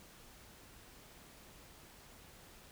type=silence; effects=pink hiss -58 dBFS RMS until 2.71 s